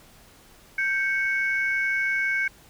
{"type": "tone pair together", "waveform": "sine", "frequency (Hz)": [1567.2, 2217], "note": ["G6", "C#7"], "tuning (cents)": [-1, 0], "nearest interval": "tritone", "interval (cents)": 601, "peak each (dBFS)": -24, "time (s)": [0.78, 2.48], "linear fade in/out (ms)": 5, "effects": ["tanh soft clip ceiling -15 dBFS", "pink hiss -53 dBFS RMS until 2.69 s"]}